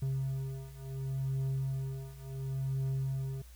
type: beating tone pair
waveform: triangle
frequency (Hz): 133.7 / 134.4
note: C3 / C3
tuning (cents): +38 / +47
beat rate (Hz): 0.7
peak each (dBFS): -35 / -33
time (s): 0.02-3.42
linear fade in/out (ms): 5
effects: added 60 Hz sine -50 dBFS peak until 3.55 s + white hiss -61 dBFS RMS until 3.55 s